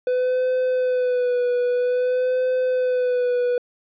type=tone with vibrato; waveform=triangle; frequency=500 Hz; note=B4; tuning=21 cents sharp; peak=-16 dBFS; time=0.07-3.58 s; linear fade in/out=2 ms; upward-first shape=sine; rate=0.51 Hz; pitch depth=34 cents each way; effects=resampled to 11025 Hz